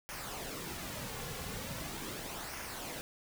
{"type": "noise with flanger", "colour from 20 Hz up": "pink", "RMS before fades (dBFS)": -42, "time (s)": [0.09, 3.01], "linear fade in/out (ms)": 0, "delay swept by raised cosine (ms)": [0.25, 3.25], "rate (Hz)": 0.4, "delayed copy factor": -0.5, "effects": []}